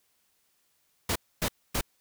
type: noise bursts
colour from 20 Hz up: pink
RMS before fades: -28 dBFS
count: 3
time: 1.09-1.811 s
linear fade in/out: 5 ms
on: 67 ms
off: 260 ms
effects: white hiss -71 dBFS RMS until 2 s